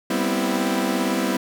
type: chord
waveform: sawtooth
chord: C major seventh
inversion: second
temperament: equal with one note detuned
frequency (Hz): 196 / 244.1 / 261.6 / 329.6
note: G3 / B3 / C4 / E4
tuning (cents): 0 / -20 / 0 / 0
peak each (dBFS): -22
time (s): 0.1-1.37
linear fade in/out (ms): 5
effects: none